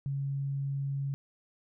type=tone; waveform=sine; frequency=138.59 Hz; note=C#3; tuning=in tune; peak=-30 dBFS; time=0.06-1.14 s; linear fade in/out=0 ms; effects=none